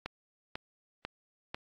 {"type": "click train", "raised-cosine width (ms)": 0.3, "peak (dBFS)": -20, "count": 4, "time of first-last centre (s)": [0.06, 1.545], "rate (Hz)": 2.02, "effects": ["AAC 48 kbps"]}